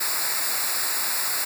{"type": "noise with comb filter", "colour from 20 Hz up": "white", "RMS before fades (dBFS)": -25, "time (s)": [0, 1.45], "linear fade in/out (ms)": 10, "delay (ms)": 0.32, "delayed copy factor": -0.95, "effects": []}